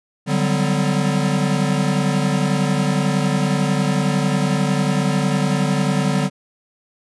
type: chord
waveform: square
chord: G major seventh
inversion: second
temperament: equal with one note detuned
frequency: 146.83 / 185 / 196 / 252.7 Hz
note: D3 / F#3 / G3 / B3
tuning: 0 / 0 / 0 / +40 cents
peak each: -21 / -23 / -23 / -25 dBFS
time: 0.26-6.3 s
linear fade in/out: 50 ms
effects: resampled to 24000 Hz